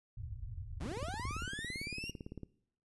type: low-pass noise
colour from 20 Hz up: white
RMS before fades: -44 dBFS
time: 0.17-1.46 s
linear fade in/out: 10 ms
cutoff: 120 Hz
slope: 96 dB/octave
type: linear sweep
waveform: 30% pulse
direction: up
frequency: 103.83 to 2850 Hz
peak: -38 dBFS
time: 0.8-2.11 s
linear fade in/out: 10 ms
type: click train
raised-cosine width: 3 ms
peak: -31 dBFS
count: 29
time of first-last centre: 0.86-2.433 s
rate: 17.8 Hz
effects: noise-tail reverb RT60 0.7 s tail -21 dB re dry + resampled to 24000 Hz